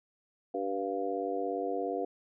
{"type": "harmonic tone with a mistuned harmonic", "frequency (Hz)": 97.1, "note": "G2", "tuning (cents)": -16, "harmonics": [3, 4, 5, 6, 7], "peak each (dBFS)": [-38, -36, -35, -46, -36], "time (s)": [0.54, 2.05], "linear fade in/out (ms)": 5, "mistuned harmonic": 7, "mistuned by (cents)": 39, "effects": []}